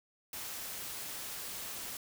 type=noise; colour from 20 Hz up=white; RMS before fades=-42 dBFS; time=0.33-1.97 s; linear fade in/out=2 ms; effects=none